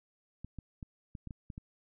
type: clicks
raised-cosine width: 5 ms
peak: -30 dBFS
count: 8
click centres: 0.446 / 0.587 / 0.828 / 1.152 / 1.273 / 1.308 / 1.502 / 1.579 s
effects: none